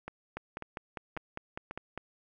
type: two click trains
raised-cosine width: 0.5 ms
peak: -22 / -24 dBFS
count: 9 / 4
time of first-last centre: 0.37-1.976 / 0.08-1.71 s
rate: 4.98 / 1.84 Hz
effects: none